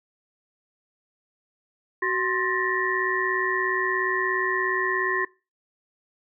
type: tone cluster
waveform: sine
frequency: 375 / 1052 / 1776 / 1893 Hz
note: F#4 / C6 / A6 / A#6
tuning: +23 / +9 / +16 / +26 cents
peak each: -28 dBFS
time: 2.02-5.25 s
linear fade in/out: 5 ms
effects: noise-tail reverb RT60 0.3 s tail -22 dB re dry